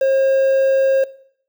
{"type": "tone with quantisation", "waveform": "triangle", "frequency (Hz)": 537, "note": "C5", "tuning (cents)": 45, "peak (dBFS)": -10, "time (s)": [0.01, 1.04], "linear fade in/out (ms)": 5, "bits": 6, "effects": ["noise-tail reverb RT60 0.6 s tail -19 dB re dry"]}